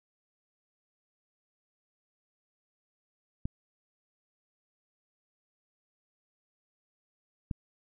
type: clicks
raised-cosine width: 5 ms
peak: -20 dBFS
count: 2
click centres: 3.455 / 7.512 s
effects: none